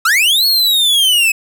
45% pulse linear two-way sweep, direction up then down, 1244.5 to 4381 to 2548 Hz, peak -9 dBFS, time 0.05-1.32 s, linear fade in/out 5 ms, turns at 0.46 s, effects none

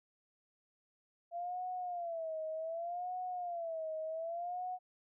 sine tone with vibrato, 680 Hz, F5, 46 cents flat, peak -37 dBFS, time 1.31-4.79 s, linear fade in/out 50 ms, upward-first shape sine, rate 0.66 Hz, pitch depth 130 cents each way, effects none

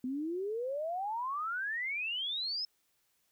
sine exponential sweep, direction up, 246.9 to 5260 Hz, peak -33 dBFS, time 0.04-2.65 s, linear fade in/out 2 ms, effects white hiss -75 dBFS RMS until 3.31 s

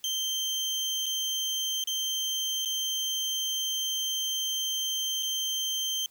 30% pulse tone with dropouts, 3136 Hz, G7, in tune, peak -25 dBFS, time 0.04-6.06 s, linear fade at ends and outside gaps 1 ms, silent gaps 1.059-1.064 / 1.839-1.873 / 2.65-2.657 / 5.226-5.23 s, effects white hiss -62 dBFS RMS until 6.1 s

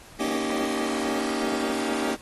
sawtooth chord, Eb dominant seventh, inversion second, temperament just, 233.3 / 280 / 311.1 / 388.9 Hz, Bb3 / Db4 / Eb4 / G4, +2 / +18 / 0 / -14 cents, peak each -27 dBFS, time 0.19-2.16 s, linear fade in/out 20 ms, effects pink hiss -49 dBFS RMS until 2.21 s + AAC 32 kbps

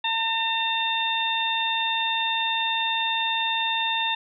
harmonic tone, 905 Hz, A5, 48 cents sharp, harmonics 1 / 2 / 3 / 4, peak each -27 / -31 / -29 / -26 dBFS, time 0.04-4.15 s, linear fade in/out 5 ms, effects none

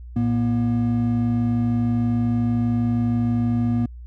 triangle tone pair together, 112.89 / 239.2 Hz, A2 / A#3, +45 / +45 cents, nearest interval octave + minor second, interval 1300 cents, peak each -20 / -18 dBFS, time 0.16-3.86 s, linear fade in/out 5 ms, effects added 60 Hz sine -35 dBFS peak until 4.06 s

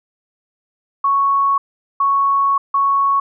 sine tone bursts at uneven times, 1108.7 Hz, C#6, in tune, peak -12 dBFS, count 3, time 1.04-1.58 / 2-2.58 / 2.74-3.2 s, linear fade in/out 5 ms, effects none

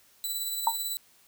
10% pulse tone with tremolo, 3976 Hz, B7, 11 cents sharp, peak -21 dBFS, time 0.24-0.97 s, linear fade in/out 0 ms, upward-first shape triangle, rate 18 Hz, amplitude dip 40%
sine tone with exponential decay, 913 Hz, A#5, 36 cents flat, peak -16 dBFS, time 0.67-0.76 s, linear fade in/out 2 ms, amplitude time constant 18 ms
effects white hiss -61 dBFS RMS until 1.27 s

